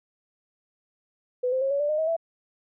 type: tone with pitch steps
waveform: sine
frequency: 498.9 / 519.5 / 540.9 / 563.2 / 586.5 / 610.7 / 635.9 / 662.1 Hz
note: B4 / C5 / C#5 / C#5 / D5 / D#5 / D#5 / E5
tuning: +17 / -12 / -43 / +27 / -2 / -32 / +38 / +7 cents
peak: -22 dBFS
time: 1.43-2.166 s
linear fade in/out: 10 ms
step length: 92 ms
effects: none